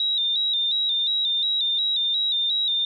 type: tone with vibrato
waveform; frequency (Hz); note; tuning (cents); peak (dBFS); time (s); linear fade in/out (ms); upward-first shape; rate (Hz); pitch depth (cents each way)
sine; 3729; A#7; 0; -20; 0-2.85; 2; square; 2.8; 56
effects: none